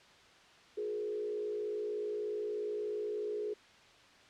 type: tone with frequency modulation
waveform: sine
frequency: 420.9 Hz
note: G#4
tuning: 23 cents sharp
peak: -34 dBFS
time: 0.77-3.54 s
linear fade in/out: 10 ms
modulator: 56.7 Hz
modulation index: 0.68
effects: white hiss -59 dBFS RMS until 4.29 s + low-pass 4000 Hz 12 dB/octave